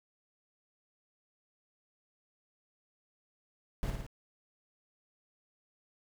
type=noise with echo; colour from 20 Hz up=brown; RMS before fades=-34 dBFS; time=3.83-3.9 s; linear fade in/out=0 ms; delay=55 ms; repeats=3; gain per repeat=-3 dB; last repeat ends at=4.065 s; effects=none